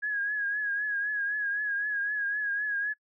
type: tone with vibrato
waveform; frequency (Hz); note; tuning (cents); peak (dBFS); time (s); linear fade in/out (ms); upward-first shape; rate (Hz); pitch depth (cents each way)
sine; 1661.2; G#6; 0; -27; 0.02-2.94; 20; triangle; 3.9; 61
effects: noise-tail reverb RT60 0.1 s tail -25 dB re dry